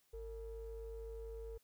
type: ring-modulated tone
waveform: triangle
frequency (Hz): 200.9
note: G3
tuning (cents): +43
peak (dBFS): -38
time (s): 0.13-1.58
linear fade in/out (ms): 10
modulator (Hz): 253
effects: tanh soft clip ceiling -39 dBFS + white hiss -75 dBFS RMS until 1.63 s